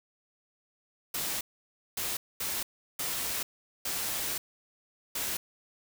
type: noise bursts at uneven times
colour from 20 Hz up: white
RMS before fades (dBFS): -33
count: 6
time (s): 1.14-1.41 / 1.97-2.17 / 2.4-2.63 / 2.99-3.43 / 3.85-4.38 / 5.15-5.37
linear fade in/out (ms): 5
effects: none